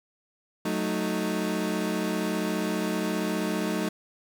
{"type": "chord", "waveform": "30% pulse", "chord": "D# diminished", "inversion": "first", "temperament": "equal", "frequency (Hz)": [185, 220, 311.1], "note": ["F#3", "A3", "D#4"], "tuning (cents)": [0, 0, 0], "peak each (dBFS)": -28, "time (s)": [0.65, 3.89], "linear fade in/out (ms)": 5, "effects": []}